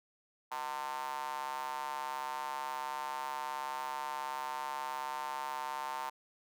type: tone with high-pass filter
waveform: square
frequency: 69.3 Hz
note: C#2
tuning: in tune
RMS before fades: -39 dBFS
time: 0.51-6.1 s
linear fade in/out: 10 ms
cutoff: 930 Hz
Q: 6
effects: none